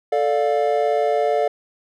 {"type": "chord", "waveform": "triangle", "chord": "D minor", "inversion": "second", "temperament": "just", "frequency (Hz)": [440.5, 587.3, 704.8], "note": ["A4", "D5", "F5"], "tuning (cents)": [2, 0, 16], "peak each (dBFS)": -19, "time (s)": [0.12, 1.48], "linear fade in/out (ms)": 5, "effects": []}